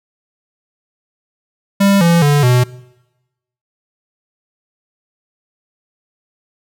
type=tone with pitch steps; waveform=square; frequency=198.4 / 169.75 / 145.24 / 124.26 Hz; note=G3 / F3 / D3 / B2; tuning=+21 / -49 / -19 / +11 cents; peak=-9 dBFS; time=1.8-2.64 s; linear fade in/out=10 ms; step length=210 ms; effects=noise-tail reverb RT60 1.0 s tail -22 dB re dry